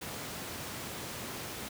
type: high-pass noise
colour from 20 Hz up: pink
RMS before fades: -41 dBFS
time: 0.01-1.69 s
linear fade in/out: 10 ms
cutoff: 100 Hz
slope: 12 dB/octave
effects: none